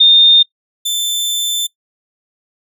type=tone pair in turn; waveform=sine / sawtooth; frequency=3641 / 3541 Hz; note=A#7 / A7; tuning=-41 / +10 cents; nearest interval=unison; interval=49 cents; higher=first; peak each=-4 / -12 dBFS; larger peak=first; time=0-0.43 / 0.85-1.67 s; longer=second; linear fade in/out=10 ms; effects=noise-tail reverb RT60 0.1 s tail -20 dB re dry